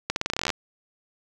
accelerating click train, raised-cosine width 0.2 ms, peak -7 dBFS, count 15, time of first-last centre 0.1-0.502 s, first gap 61 ms, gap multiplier 0.87, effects none

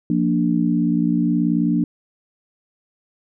sine chord, Bb major, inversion second, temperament equal, 174.61 / 233.1 / 293.7 Hz, F3 / Bb3 / D4, 0 / 0 / 0 cents, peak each -20 / -20 / -20 dBFS, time 0.1-1.84 s, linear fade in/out 2 ms, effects none

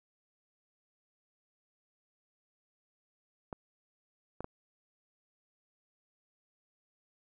clicks, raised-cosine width 1 ms, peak -25 dBFS, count 3, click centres 3.528 / 4.406 / 4.444 s, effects none

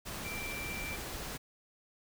sine tone in noise, 2349 Hz, D7, in tune, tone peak -40 dBFS, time 0.24-0.97 s, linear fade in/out 20 ms, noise pink, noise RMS -41 dBFS, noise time 0.05-1.38 s, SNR -2 dB, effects none

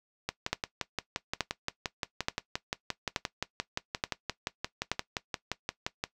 two click trains, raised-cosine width 0.2 ms, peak -10 / -13 dBFS, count 6 / 34, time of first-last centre 0.53-4.916 / 0.29-6.039 s, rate 1.14 / 5.74 Hz, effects noise-tail reverb RT60 0.1 s tail -17 dB re dry

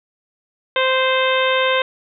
harmonic tone, 521 Hz, C5, 7 cents flat, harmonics 1 / 2 / 3 / 4 / 5 / 6 / 7, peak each -18 / -21 / -23 / -24 / -25 / -26 / -26 dBFS, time 0.76-1.82 s, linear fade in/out 2 ms, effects none

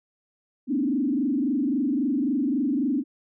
sine tone with frequency modulation, 271.9 Hz, C#4, 33 cents flat, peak -21 dBFS, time 0.67-3.04 s, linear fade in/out 50 ms, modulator 23.7 Hz, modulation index 1.6, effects none

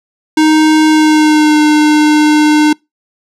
square tone with pitch glide, 311.1 to 302.6 Hz, D#4 to D#4, 0 to -48 cents, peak -6 dBFS, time 0.37-2.73 s, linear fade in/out 5 ms, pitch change -48 cents, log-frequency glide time 0.88-1.6 s, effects noise-tail reverb RT60 0.2 s tail -26 dB re dry + low-pass 8000 Hz 12 dB/octave

